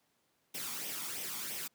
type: noise with flanger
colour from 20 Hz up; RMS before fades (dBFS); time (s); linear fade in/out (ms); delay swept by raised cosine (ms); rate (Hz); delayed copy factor
white; -40; 0.54-1.68; 10; 0.34 to 0.91; 3; +0.55
effects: pink hiss -75 dBFS RMS until 1.74 s + high-pass 150 Hz 12 dB/octave